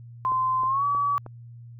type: tone with pitch glide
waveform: sine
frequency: 1035 to 1141.8 Hz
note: C6 to D6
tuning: -19 to -49 cents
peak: -21 dBFS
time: 0.25-1.18 s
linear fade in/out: 0 ms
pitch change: +170 cents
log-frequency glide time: 0.65-0.84 s
type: click train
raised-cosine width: 1 ms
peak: -26 dBFS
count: 4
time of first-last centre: 0.32-1.263 s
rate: 3.18 Hz
effects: added 118 Hz sine -41 dBFS peak until 1.79 s